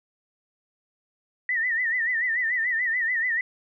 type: tone with vibrato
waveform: sine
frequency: 1900 Hz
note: A#6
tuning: 33 cents sharp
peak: -22 dBFS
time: 1.49-3.41 s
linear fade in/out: 2 ms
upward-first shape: sine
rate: 6.9 Hz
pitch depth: 110 cents each way
effects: none